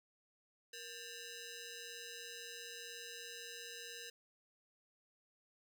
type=ring-modulated tone; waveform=10% pulse; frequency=1125 Hz; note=C#6; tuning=25 cents sharp; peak=-36 dBFS; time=0.73-4.1 s; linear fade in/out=5 ms; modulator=654 Hz; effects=none